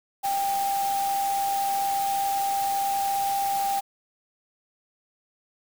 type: tone in noise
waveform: sine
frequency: 792 Hz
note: G5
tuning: 18 cents sharp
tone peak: -23 dBFS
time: 0.23-3.81 s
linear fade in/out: 20 ms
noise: white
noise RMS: -35 dBFS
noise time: 0.23-3.81 s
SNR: +9 dB
effects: none